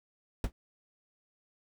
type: noise with exponential decay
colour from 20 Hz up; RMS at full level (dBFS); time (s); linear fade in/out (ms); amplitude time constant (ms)
brown; -24; 0.44-0.52; 1; 16
effects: none